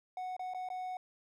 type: tone with dropouts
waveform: triangle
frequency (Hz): 738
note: F#5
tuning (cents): -5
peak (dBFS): -35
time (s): 0.17-0.97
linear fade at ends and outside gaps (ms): 2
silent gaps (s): 0.366-0.394 / 0.537-0.546 / 0.688-0.701
effects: none